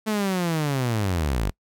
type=linear sweep; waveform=sawtooth; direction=down; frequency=220 to 43.68 Hz; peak=-18 dBFS; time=0.06-1.51 s; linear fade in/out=20 ms; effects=noise-tail reverb RT60 0.1 s tail -25 dB re dry